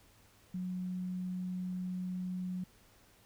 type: tone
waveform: sine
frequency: 182.6 Hz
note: F#3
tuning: 23 cents flat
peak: -35 dBFS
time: 0.54-2.64 s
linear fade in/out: 5 ms
effects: added 103 Hz sine -70 dBFS peak until 3.25 s + pink hiss -64 dBFS RMS until 3.25 s